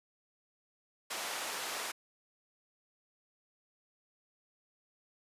pink band-pass noise, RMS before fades -39 dBFS, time 1.1-1.92 s, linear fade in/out 10 ms, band 640 to 12000 Hz, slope 12 dB/octave, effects resampled to 32000 Hz

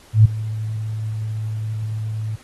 sine tone with ADSR envelope, 108.9 Hz, A2, 17 cents flat, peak -4 dBFS, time 0.13-2.36 s, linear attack 120 ms, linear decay 10 ms, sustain -18 dB, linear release 9 ms, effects pink hiss -49 dBFS RMS until 2.43 s + AAC 32 kbps

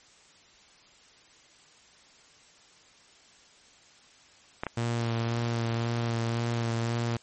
clicks, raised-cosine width 0.5 ms, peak -15 dBFS, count 2, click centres 4.635 / 4.667 s
sawtooth tone with vibrato, 116.54 Hz, A#2, in tune, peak -23 dBFS, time 4.77-7.17 s, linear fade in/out 5 ms, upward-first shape sine, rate 1.9 Hz, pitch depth 20 cents each way
effects white hiss -57 dBFS RMS until 7.22 s + MP3 32 kbps

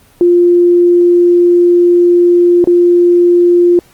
sine tone with dropouts, 350 Hz, F4, 4 cents sharp, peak -4 dBFS, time 0.21-3.79 s, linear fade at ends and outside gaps 1 ms, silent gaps 2.642-2.673 s, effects pink hiss -46 dBFS RMS until 3.93 s + Opus 24 kbps

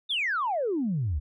sine exponential sweep, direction down, 3729 to 65.41 Hz, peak -24 dBFS, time 0.09-1.2 s, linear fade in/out 20 ms, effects tanh soft clip ceiling -20 dBFS

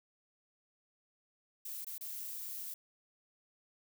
violet noise with dropouts, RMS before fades -43 dBFS, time 1.65-2.74 s, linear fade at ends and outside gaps 5 ms, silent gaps 1.847-1.867 / 1.981-2.009 s, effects none

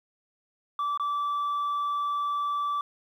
sine tone with dropouts, 1160 Hz, D6, 22 cents flat, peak -23 dBFS, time 0.79-2.81 s, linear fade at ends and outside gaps 2 ms, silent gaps 0.975-0.997 s, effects tanh soft clip ceiling -25 dBFS + 10-bit

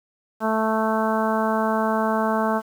harmonic tone, 220 Hz, A3, in tune, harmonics 1 / 2 / 3 / 4 / 5 / 6 / 7, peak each -24 / -28 / -25 / -26 / -28 / -31 / -32 dBFS, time 0.4-2.62 s, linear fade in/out 50 ms, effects 8-bit

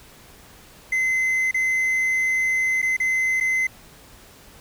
triangle tone with dropouts, 2053 Hz, C7, 33 cents flat, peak -17 dBFS, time 0.92-3.67 s, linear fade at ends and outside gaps 5 ms, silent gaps 1.512-1.543 / 2.818-2.826 / 2.967-3 / 3.402-3.408 s, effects pink hiss -48 dBFS RMS until 4.6 s

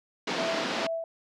pink band-pass noise, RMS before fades -31 dBFS, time 0.27-0.87 s, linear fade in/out 5 ms, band 210 to 5100 Hz, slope 24 dB/octave
sine tone with tremolo, 659.3 Hz, E5, in tune, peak -27 dBFS, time 0.38-1.04 s, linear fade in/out 2 ms, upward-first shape triangle, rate 2.3 Hz, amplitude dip 100%
effects none

